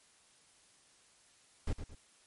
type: noise with echo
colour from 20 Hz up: brown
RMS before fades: -32 dBFS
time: 1.67-1.73 s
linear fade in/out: 5 ms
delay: 110 ms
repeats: 2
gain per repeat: -9 dB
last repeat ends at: 1.95 s
effects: white hiss -65 dBFS RMS until 2.26 s + MP3 48 kbps